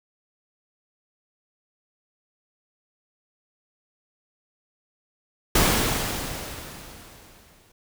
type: noise with exponential decay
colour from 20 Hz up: pink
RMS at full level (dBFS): -18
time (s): 5.55-7.72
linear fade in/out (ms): 5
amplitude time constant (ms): 470
effects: none